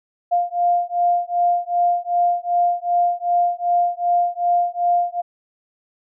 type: beating tone pair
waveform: sine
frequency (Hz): 700 / 702.6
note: F5 / F5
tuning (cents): +4 / +10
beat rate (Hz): 2.6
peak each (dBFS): -19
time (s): 0.31-5.22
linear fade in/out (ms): 20
effects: none